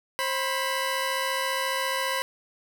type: tone pair together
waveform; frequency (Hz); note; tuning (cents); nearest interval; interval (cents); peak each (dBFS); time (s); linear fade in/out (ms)
15% pulse; 531.2 / 987.8; C5 / B5; +26 / 0; major seventh; 1074; -22; 0.19-2.22; 0
effects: none